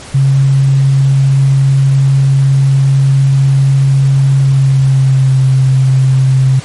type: tone with pitch glide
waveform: sine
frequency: 136 to 131.98 Hz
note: C#3 to C3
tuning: -33 to +15 cents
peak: -5 dBFS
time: 0.14-6.6 s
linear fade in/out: 10 ms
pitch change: -52 cents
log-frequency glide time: 4.41-5.42 s
effects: pink hiss -30 dBFS RMS until 6.64 s + MP3 48 kbps